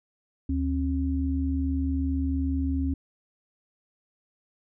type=tone pair together; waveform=sine; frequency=75.5 / 269.1 Hz; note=D2 / C4; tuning=+48 / +49 cents; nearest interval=octave + minor seventh; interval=2201 cents; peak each=-26 / -27 dBFS; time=0.49-2.94 s; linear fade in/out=5 ms; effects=none